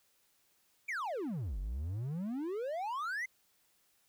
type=exponential two-way sweep; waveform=triangle; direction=down then up; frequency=2432 to 44.8 to 2112 Hz; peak=-33 dBFS; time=0.88-3.26 s; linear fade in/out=10 ms; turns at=1.59 s; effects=white hiss -72 dBFS RMS until 4.08 s